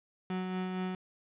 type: tone with tremolo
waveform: 35% pulse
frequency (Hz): 185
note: F#3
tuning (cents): 0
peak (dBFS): -30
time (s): 0.3-0.95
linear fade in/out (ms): 2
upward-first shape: sine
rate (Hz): 4.3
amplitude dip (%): 30
effects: resampled to 8000 Hz + 12-bit